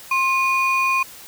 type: ring-modulated tone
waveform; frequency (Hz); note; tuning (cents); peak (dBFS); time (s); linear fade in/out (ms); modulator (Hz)
triangle; 1760; A6; 0; -11; 0.11-1.03; 5; 700
effects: tanh soft clip ceiling -7 dBFS + white hiss -41 dBFS RMS until 1.27 s